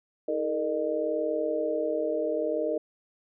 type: tone cluster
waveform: sine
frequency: 318.4 / 425 / 465.6 / 611 Hz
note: D#4 / G#4 / A#4 / D#5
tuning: +40 / +40 / -2 / -32 cents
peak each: -33 / -35 / -30 / -29 dBFS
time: 0.28-2.78 s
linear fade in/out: 5 ms
effects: none